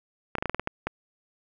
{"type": "clicks", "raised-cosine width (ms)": 0.5, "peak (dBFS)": -12, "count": 9, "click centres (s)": [0.353, 0.384, 0.425, 0.457, 0.496, 0.546, 0.596, 0.674, 0.87], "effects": []}